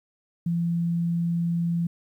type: tone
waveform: sine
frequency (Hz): 169.9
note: F3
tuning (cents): -47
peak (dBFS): -22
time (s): 0.46-1.87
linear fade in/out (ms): 5
effects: 10-bit